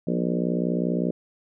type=harmonic tone with a mistuned harmonic; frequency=60 Hz; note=B1; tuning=49 cents flat; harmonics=3 / 4 / 5 / 6 / 7 / 8 / 9 / 10; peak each=-26 / -28 / -30 / -32 / -33 / -34 / -35 / -36 dBFS; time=0.07-1.11 s; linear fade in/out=5 ms; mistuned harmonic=3; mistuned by=-50 cents; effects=none